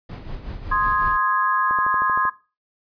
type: noise with tremolo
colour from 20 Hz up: brown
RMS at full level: -30 dBFS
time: 0.09-1.17 s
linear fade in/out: 5 ms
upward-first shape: sine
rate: 5.4 Hz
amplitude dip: 55%
type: chord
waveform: sine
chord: Ab major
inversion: first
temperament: equal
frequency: 1046.5 / 1244.5 / 1661.2 Hz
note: C6 / Eb6 / Ab6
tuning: 0 / 0 / 0 cents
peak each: -20 / -24 / -23 dBFS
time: 0.71-2.3 s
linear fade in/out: 10 ms
type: click train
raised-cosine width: 1 ms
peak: -19 dBFS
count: 8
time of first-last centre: 1.71-2.253 s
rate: 12.9 Hz
effects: noise-tail reverb RT60 0.3 s tail -17 dB re dry + resampled to 11025 Hz